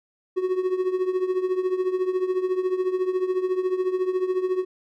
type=tone with tremolo; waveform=triangle; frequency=370 Hz; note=F#4; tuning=in tune; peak=-16 dBFS; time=0.36-4.65 s; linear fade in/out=20 ms; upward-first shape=triangle; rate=14 Hz; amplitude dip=80%; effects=none